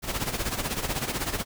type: noise with tremolo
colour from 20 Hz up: pink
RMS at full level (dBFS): -27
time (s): 0.02-1.45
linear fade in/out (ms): 50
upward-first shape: sine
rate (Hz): 16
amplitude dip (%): 70
effects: none